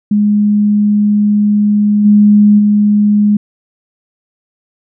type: tone with level steps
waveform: sine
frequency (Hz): 207.7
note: G#3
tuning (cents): 0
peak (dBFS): -7 / -3 / -6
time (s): 0.11-3.37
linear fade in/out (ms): 5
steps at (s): 2.04 / 2.58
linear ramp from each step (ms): 20
effects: none